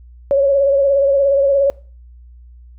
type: tone with vibrato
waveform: sine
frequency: 554.4 Hz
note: C#5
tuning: in tune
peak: -10 dBFS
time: 0.31-1.7 s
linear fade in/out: 0 ms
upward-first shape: triangle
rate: 17 Hz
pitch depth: 47 cents each way
effects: noise-tail reverb RT60 0.4 s tail -23 dB re dry + added 60 Hz sine -38 dBFS peak until 2.78 s